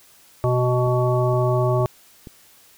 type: harmonic tone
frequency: 124.6 Hz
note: B2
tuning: 16 cents sharp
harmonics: 1 / 3 / 5 / 7 / 9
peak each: -19 / -23 / -23 / -30 / -28 dBFS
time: 0.44-1.86 s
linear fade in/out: 0 ms
type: click train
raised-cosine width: 3 ms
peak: -24 dBFS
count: 4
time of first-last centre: 0.87-2.272 s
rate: 2.14 Hz
effects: white hiss -52 dBFS RMS until 2.77 s